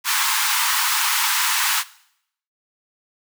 pink high-pass noise, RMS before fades -20 dBFS, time 0.04-1.84 s, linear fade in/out 50 ms, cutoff 860 Hz, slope 96 dB/octave, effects noise-tail reverb RT60 0.7 s tail -19 dB re dry

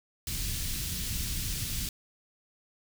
pink band-stop noise, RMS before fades -33 dBFS, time 0.27-1.89 s, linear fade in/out 2 ms, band 150 to 3400 Hz, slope 12 dB/octave, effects none

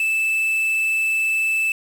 triangle tone with quantisation, 2633 Hz, E7, 3 cents flat, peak -16 dBFS, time 0-1.72 s, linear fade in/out 2 ms, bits 6, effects none

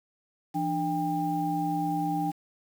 sine tone cluster, 168.3 / 298.6 / 797 Hz, E3 / D4 / G5, +36 / +29 / +28 cents, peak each -32 / -30 / -29 dBFS, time 0.54-2.32 s, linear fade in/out 20 ms, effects 8-bit

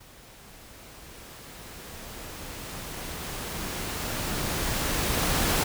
pink noise with level ramp, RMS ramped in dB -51 to -24 dBFS, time 0-5.64 s, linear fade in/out 10 ms, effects none

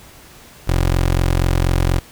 20% pulse tone, 44.16 Hz, F1, 20 cents sharp, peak -9 dBFS, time 0.67-2 s, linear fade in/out 20 ms, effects pink hiss -43 dBFS RMS until 2.11 s

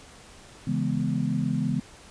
sine chord, C# minor seventh, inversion none, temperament equal, 138.59 / 164.81 / 207.7 / 246.9 Hz, C#3 / E3 / G#3 / B3, 0 / 0 / 0 / 0 cents, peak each -29 dBFS, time 0.67-1.8 s, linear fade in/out 5 ms, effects pink hiss -49 dBFS RMS until 2.1 s + resampled to 22050 Hz

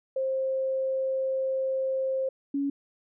sine tone pair in turn, 529 / 280.2 Hz, C5 / C#4, +19 / +19 cents, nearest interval major seventh, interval 1100 cents, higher first, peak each -25 dBFS, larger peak neither, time 0.16-2.29 / 2.54-2.7 s, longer first, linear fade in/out 5 ms, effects none

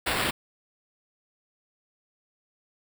white noise with sample-and-hold, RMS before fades -27 dBFS, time 0.06-0.31 s, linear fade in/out 10 ms, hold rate 6300 Hz, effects none

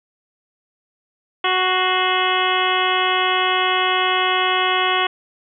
harmonic tone with a mistuned harmonic, 370 Hz, F#4, in tune, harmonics 1 / 2 / 3 / 4 / 5 / 6 / 7 / 8 / 9, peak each -25 / -23 / -21 / -26 / -27 / -26 / -26 / -25 / -26 dBFS, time 1.44-5.07 s, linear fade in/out 5 ms, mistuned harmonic 6, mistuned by -82 cents, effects none

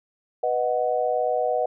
sine chord, B major, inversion none, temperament equal, 493.9 / 622.3 / 740 Hz, B4 / D#5 / F#5, 0 / 0 / 0 cents, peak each -25 dBFS, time 0.43-1.66 s, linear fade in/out 5 ms, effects none

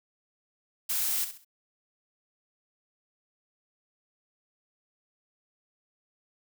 blue noise with echo, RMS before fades -29 dBFS, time 0.89-1.25 s, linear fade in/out 10 ms, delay 66 ms, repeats 3, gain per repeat -10 dB, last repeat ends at 1.448 s, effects none

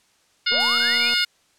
harmonic tone, 718 Hz, F5, 48 cents sharp, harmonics 2 / 3 / 4 / 5 / 6 / 7, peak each -25 / -25 / -25 / -25 / -25 / -25 dBFS, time 0.46-1.25 s, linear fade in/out 10 ms
sine linear sweep, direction up, 370 to 2642 Hz, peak -26 dBFS, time 0.5-1.12 s, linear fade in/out 50 ms
click train, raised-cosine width 1 ms, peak -24 dBFS, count 148, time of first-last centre 0.52-1.138 s, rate 238 Hz
violet noise, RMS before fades -30 dBFS, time 0.6-1.25 s, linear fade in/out 0 ms
effects white hiss -61 dBFS RMS until 1.58 s + low-pass 8000 Hz 12 dB/octave

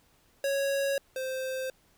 square tone pair in turn, 553 / 522 Hz, C#5 / C5, -4 / -4 cents, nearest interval minor second, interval 100 cents, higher first, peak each -27 / -32 dBFS, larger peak first, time 0.44-0.98 / 1.16-1.7 s, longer neither, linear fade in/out 2 ms, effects pink hiss -65 dBFS RMS until 1.97 s

